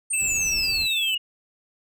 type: exponential sweep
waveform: sine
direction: down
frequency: 8870 to 2823 Hz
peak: -23 dBFS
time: 0.1-1.18 s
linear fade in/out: 10 ms
type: tone with tremolo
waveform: square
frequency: 2637 Hz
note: E7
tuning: in tune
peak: -24 dBFS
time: 0.13-1.15 s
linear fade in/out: 5 ms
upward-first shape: triangle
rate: 18 Hz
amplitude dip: 35%
type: noise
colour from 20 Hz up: brown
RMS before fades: -38 dBFS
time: 0.2-0.87 s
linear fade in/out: 20 ms
effects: none